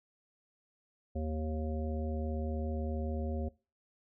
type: harmonic tone with a mistuned harmonic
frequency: 77.9 Hz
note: D#2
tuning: 3 cents sharp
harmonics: 1 / 3 / 5 / 7 / 9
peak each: -34 / -39 / -44 / -42 / -48 dBFS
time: 1.15-3.49 s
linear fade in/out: 10 ms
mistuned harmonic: 1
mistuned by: -36 cents
effects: noise-tail reverb RT60 0.3 s tail -21 dB re dry